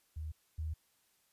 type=tone pair in turn; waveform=sine; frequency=77.78 / 78.55 Hz; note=D#2 / D#2; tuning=0 / +17 cents; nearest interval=unison; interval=17 cents; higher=second; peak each=-38 / -35 dBFS; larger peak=second; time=0.16-0.32 / 0.58-0.74 s; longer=neither; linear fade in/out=10 ms; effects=white hiss -73 dBFS RMS until 1.32 s + resampled to 32000 Hz